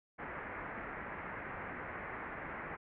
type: low-pass noise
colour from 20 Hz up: white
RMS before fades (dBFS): -44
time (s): 0.18-2.77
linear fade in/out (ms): 20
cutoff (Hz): 2100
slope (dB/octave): 48
effects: none